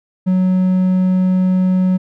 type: tone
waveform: triangle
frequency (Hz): 185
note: F#3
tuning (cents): 0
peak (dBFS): -9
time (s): 0.26-1.98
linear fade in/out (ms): 20
effects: none